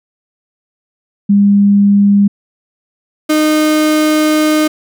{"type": "tone pair in turn", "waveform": ["sine", "35% pulse"], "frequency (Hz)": [201.7, 307.4], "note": ["G3", "D#4"], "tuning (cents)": [50, -21], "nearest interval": "perfect fifth", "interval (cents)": 729, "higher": "second", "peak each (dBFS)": [-5, -7], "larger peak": "first", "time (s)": [[1.29, 2.28], [3.29, 4.68]], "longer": "second", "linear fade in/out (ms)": 10, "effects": []}